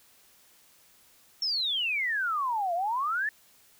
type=exponential two-way sweep; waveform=sine; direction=down then up; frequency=5500 to 667 to 1805 Hz; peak=-26 dBFS; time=1.42-3.29 s; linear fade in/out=2 ms; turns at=2.74 s; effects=white hiss -60 dBFS RMS until 3.79 s